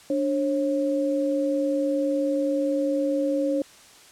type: tone pair together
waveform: sine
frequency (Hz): 292.5 / 543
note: D4 / C#5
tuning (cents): -7 / -36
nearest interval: major seventh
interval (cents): 1071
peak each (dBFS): -24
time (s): 0.1-3.62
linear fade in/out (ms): 2
effects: white hiss -50 dBFS RMS until 4.11 s + low-pass 9000 Hz 12 dB/octave